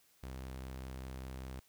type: tone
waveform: sawtooth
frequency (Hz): 65.1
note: C2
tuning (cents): -8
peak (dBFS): -39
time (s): 0.23-1.6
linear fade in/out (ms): 5
effects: white hiss -69 dBFS RMS until 1.68 s